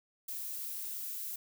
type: noise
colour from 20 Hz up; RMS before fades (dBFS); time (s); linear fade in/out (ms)
violet; -40; 0.28-1.36; 5
effects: none